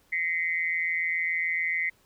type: tone with amplitude modulation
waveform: sine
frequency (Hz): 2054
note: C7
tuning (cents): -33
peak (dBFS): -21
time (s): 0.12-1.9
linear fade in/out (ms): 10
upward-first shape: sine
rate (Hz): 167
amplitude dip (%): 90
effects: pink hiss -64 dBFS RMS until 2.05 s